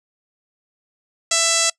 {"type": "tone with low-pass filter", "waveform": "5% pulse", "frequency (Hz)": 664, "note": "E5", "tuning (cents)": 12, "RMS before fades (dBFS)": -18, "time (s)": [1.31, 1.7], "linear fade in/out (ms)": 5, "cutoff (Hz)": 7800, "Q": 2.4, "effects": ["noise-tail reverb RT60 0.1 s tail -23 dB re dry"]}